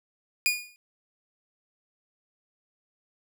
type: tone with exponential decay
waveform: sawtooth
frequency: 2444 Hz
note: D#7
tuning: 32 cents flat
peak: -15 dBFS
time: 0.46-0.76 s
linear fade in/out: 0 ms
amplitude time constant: 64 ms
effects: none